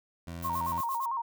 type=tone; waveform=20% pulse; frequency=84.7 Hz; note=E2; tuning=48 cents sharp; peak=-33 dBFS; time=0.27-0.81 s; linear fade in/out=5 ms
type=noise with tremolo; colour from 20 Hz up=violet; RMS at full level=-40 dBFS; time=0.42-1.06 s; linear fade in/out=10 ms; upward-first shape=sine; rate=8.3 Hz; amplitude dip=85%
type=tone with vibrato; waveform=sine; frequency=1000 Hz; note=B5; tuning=21 cents sharp; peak=-29 dBFS; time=0.44-1.22 s; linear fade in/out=10 ms; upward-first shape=square; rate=8.9 Hz; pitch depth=120 cents each way
effects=none